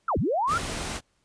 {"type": "linear two-way sweep", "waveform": "sine", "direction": "down then up", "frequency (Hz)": [1437, 52.8, 1437], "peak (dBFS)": -22, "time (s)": [0.08, 0.58], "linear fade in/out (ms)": 5, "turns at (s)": 0.18}
{"type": "noise", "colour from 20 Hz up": "pink", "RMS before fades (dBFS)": -32, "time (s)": [0.47, 1.01], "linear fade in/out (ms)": 50}
{"effects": ["pink hiss -70 dBFS RMS until 1.24 s", "resampled to 22050 Hz"]}